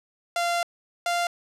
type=tone pair in turn; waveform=sawtooth; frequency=691 / 695 Hz; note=F5 / F5; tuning=-19 / -9 cents; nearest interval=unison; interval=10 cents; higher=second; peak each=-19 dBFS; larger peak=neither; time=0.36-0.63 / 1.06-1.27 s; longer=first; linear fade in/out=2 ms; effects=low-pass 10000 Hz 12 dB/octave